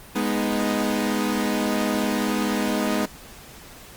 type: chord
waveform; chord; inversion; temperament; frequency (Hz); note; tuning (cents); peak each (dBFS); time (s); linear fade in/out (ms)
sawtooth; G# minor; none; equal; 207.7 / 246.9 / 311.1; G#3 / B3 / D#4; 0 / 0 / 0; -21 / -22 / -23; 0.15-3.06; 10
effects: pink hiss -44 dBFS RMS until 3.96 s + Opus 32 kbps